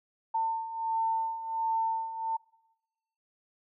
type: beating tone pair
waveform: sine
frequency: 898 / 899.4 Hz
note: A5 / A5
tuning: +35 / +38 cents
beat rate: 1.4 Hz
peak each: -34 / -29 dBFS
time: 0.34-2.37 s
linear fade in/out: 10 ms
effects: noise-tail reverb RT60 1.0 s tail -24 dB re dry